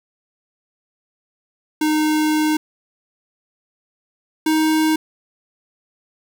square tone pair in turn, 307.7 / 313.6 Hz, D#4 / D#4, -19 / +14 cents, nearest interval unison, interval 33 cents, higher second, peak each -16 / -15 dBFS, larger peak second, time 1.81-2.57 / 4.46-4.96 s, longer first, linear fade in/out 5 ms, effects 9-bit

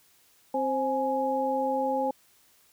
sine tone cluster, 264.7 / 528 / 835 Hz, C4 / C5 / G#5, +20 / +16 / +9 cents, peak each -32 / -28 / -28 dBFS, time 0.54-2.11 s, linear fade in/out 5 ms, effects white hiss -62 dBFS RMS until 2.72 s

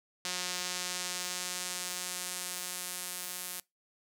sawtooth tone with band-pass filter sweep, 180.3 Hz, F#3, 45 cents flat, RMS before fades -38 dBFS, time 0.25-3.6 s, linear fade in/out 0 ms, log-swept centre 5700 to 12000 Hz, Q 0.97, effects noise-tail reverb RT60 0.2 s tail -24 dB re dry

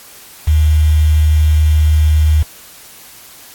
sine tone with quantisation, 76.9 Hz, D#2, 20 cents flat, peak -7 dBFS, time 0.47-2.43 s, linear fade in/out 10 ms, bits 5, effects white hiss -38 dBFS RMS until 3.54 s + AAC 64 kbps

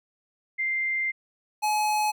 sine / square tone pair in turn, 2093 / 848.6 Hz, C7 / G#5, 0 / +37 cents, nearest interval octave + major third, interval 1563 cents, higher first, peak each -24 / -23 dBFS, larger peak second, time 0.58-1.12 / 1.62-2.12 s, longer first, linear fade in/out 20 ms, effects none

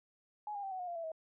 sine tone with pitch steps, 840 / 808.1 / 777.4 / 747.9 / 719.5 / 692.2 / 665.9 / 640.7 Hz, G#5 / G#5 / G5 / F#5 / F#5 / F5 / E5 / E5, +19 / -48 / -15 / +18 / -49 / -16 / +17 / -49 cents, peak -38 dBFS, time 0.47-1.118 s, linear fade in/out 2 ms, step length 81 ms, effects none

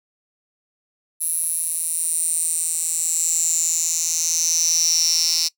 10% pulse tone with high-pass filter sweep, 164.81 Hz, E3, in tune, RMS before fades -21 dBFS, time 1.2-5.49 s, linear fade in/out 20 ms, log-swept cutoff 11000 to 5100 Hz, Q 9.6, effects noise-tail reverb RT60 0.1 s tail -21 dB re dry

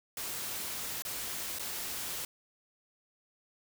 white noise with dropouts, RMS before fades -38 dBFS, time 0.17-2.25 s, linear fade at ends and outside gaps 2 ms, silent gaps 1.022-1.05 / 1.587-1.594 s, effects none

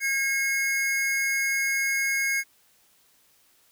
square tone pair together, 1624.9 / 2169 Hz, G#6 / C#7, -38 / -38 cents, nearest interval perfect fourth, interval 500 cents, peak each -30 / -25 dBFS, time 0-2.44 s, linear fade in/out 50 ms, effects white hiss -62 dBFS RMS until 3.71 s

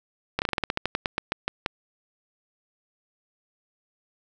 slowing click train, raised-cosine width 0.3 ms, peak -8 dBFS, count 16, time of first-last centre 0.39-1.661 s, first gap 29 ms, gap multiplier 1.14, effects none

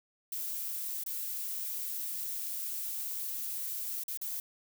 violet noise with dropouts, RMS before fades -37 dBFS, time 0.32-4.4 s, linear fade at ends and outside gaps 2 ms, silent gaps 1.037-1.062 / 4.037-4.081 / 4.174-4.214 s, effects none

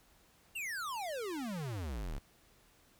square exponential sweep, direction down, 2866 to 31.68 Hz, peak -38 dBFS, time 0.55-2.19 s, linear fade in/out 10 ms, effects pink hiss -66 dBFS RMS until 2.99 s

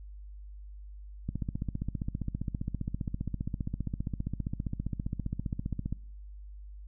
click train, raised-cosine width 5 ms, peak -20 dBFS, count 71, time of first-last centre 1.29-5.926 s, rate 15.1 Hz, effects noise-tail reverb RT60 0.6 s tail -24 dB re dry + added 50 Hz sine -43 dBFS peak until 6.87 s

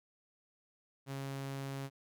sawtooth tone, 136.8 Hz, C#3, 23 cents flat, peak -35 dBFS, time 1.06-1.9 s, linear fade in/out 50 ms, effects none

